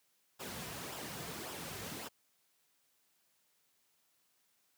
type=noise with flanger; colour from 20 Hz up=pink; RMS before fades=-44 dBFS; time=0.39-2.09 s; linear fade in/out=20 ms; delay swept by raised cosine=0.46 to 3.66 ms; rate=1.8 Hz; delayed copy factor=-0.5; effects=white hiss -75 dBFS RMS until 4.77 s + high-pass 100 Hz 12 dB/octave